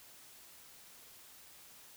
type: silence
effects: white hiss -57 dBFS RMS until 1.96 s